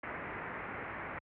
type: low-pass noise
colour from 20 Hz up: white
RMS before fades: -42 dBFS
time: 0.03-1.19 s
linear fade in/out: 5 ms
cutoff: 2200 Hz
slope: 48 dB/octave
effects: high-pass 60 Hz 12 dB/octave